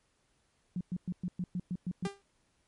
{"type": "tone bursts", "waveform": "sine", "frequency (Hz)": 179.2, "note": "F3", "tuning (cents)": 45, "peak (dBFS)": -31, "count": 9, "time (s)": [0.76, 2.072], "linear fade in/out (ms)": 2, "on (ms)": 48, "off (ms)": 110}
{"type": "tone with exponential decay", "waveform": "sawtooth", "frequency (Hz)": 398.3, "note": "G4", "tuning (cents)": 28, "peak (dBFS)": -28, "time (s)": [2.05, 2.22], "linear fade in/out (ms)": 2, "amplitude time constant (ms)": 36}
{"effects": ["pink hiss -73 dBFS RMS until 2.67 s", "MP3 48 kbps"]}